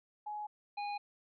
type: tone pair in turn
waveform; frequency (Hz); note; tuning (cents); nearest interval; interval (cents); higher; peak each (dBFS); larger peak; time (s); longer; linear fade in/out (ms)
sine / square; 840 / 820.8; G#5 / G#5; +19 / -21; unison; 40; first; -38 / -37; second; 0.26-0.47 / 0.77-0.98; neither; 10
effects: resampled to 11025 Hz